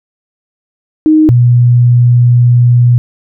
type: tone pair in turn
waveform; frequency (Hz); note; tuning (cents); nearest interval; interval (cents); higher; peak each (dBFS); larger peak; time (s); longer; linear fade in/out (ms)
sine; 311.1 / 121.58; D#4 / B2; 0 / -27; octave + major third; 1627; first; -3; neither; 1.06-1.29 / 1.29-2.98; second; 0
effects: none